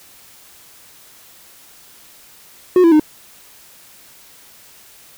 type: tone with pitch steps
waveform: triangle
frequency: 364.1 / 333.9 / 306.2 Hz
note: F#4 / E4 / D#4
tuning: -28 / +22 / -28 cents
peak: -5 dBFS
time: 2.76-2.997 s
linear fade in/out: 2 ms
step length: 79 ms
effects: white hiss -45 dBFS RMS until 5.17 s